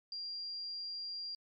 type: tone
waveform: sine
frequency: 4771 Hz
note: D8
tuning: 26 cents sharp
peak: -39 dBFS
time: 0.12-1.35 s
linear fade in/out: 2 ms
effects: MP3 96 kbps